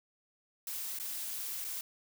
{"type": "noise with dropouts", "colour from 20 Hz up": "blue", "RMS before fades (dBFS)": -39, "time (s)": [0.67, 1.81], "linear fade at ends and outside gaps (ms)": 2, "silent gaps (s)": [[0.988, 0.998], [1.644, 1.647]], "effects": []}